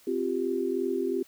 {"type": "chord", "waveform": "sine", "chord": "C suspended fourth", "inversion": "none", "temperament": "equal", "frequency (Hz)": [261.6, 349.2, 392], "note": ["C4", "F4", "G4"], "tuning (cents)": [0, 0, 0], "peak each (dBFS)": [-32, -30, -29], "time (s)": [0.07, 1.23], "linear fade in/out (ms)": 5, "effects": ["white hiss -58 dBFS RMS until 1.27 s"]}